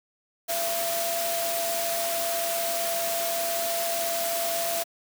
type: tone in noise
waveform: sine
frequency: 677 Hz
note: E5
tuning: 46 cents sharp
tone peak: -28 dBFS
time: 0.48-4.84 s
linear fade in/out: 20 ms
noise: white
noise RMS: -30 dBFS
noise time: 0.48-4.84 s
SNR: -1 dB
effects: high-pass 200 Hz 12 dB/octave